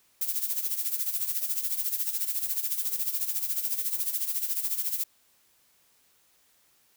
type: noise with tremolo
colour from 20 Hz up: violet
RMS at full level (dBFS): -27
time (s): 0.21-5.04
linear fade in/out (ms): 5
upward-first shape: sine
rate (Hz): 14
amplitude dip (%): 70
effects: white hiss -65 dBFS RMS until 6.96 s